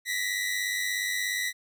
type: tone pair together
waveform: sawtooth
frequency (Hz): 1907.1 / 2004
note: A#6 / B6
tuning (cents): +39 / +25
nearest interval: minor second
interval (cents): 86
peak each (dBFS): -27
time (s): 0.05-1.53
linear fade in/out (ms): 50
effects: none